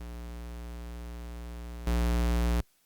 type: tone with level steps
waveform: square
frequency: 59 Hz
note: A#1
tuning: 22 cents sharp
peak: -39 / -25 dBFS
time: 0-2.61 s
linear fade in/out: 5 ms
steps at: 1.87 s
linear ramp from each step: 2 ms
effects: white hiss -68 dBFS RMS until 2.85 s + Opus 48 kbps